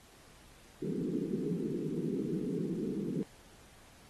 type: band-pass noise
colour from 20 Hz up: pink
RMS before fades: -35 dBFS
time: 0.82-3.23 s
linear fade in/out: 0 ms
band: 150 to 450 Hz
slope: 96 dB/octave
effects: pink hiss -59 dBFS RMS until 4.09 s + AAC 32 kbps